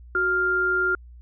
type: tone pair together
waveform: sine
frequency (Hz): 370 / 1398.3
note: F#4 / F6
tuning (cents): 0 / +2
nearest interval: octave + major seventh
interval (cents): 2302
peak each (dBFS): -27 / -20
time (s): 0.15-0.95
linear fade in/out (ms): 2
effects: added 60 Hz sine -42 dBFS peak until 1.21 s